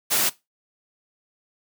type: noise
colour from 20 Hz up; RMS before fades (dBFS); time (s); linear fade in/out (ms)
white; -21; 0.1-0.3; 20
effects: noise-tail reverb RT60 0.2 s tail -18 dB re dry + high-pass 150 Hz 12 dB/octave